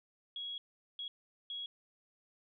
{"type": "tone bursts at uneven times", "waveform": "sine", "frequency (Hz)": 3322, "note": "G#7", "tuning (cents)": 0, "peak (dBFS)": -39, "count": 3, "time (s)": [[0.36, 0.58], [0.99, 1.08], [1.5, 1.66]], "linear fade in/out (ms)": 2, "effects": []}